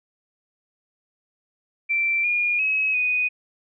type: tone with pitch steps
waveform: sine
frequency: 2345 / 2428 / 2559 / 2488 Hz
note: D7 / D#7 / D#7 / D#7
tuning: -3 / -43 / +48 / -1 cents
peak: -19 dBFS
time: 1.89-3.29 s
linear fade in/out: 20 ms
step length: 350 ms
effects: none